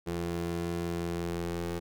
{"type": "ring-modulated tone", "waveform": "25% pulse", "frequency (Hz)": 85.6, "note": "F2", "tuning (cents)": -34, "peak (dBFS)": -25, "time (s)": [0.06, 1.8], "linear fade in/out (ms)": 20, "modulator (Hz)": 257, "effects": []}